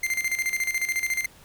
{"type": "tone with tremolo", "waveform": "45% pulse", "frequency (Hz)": 2093, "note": "C7", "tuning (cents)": 0, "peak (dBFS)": -22, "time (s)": [0.03, 1.26], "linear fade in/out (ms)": 5, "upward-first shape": "square", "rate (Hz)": 14, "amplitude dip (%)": 70, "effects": ["pink hiss -52 dBFS RMS until 1.44 s"]}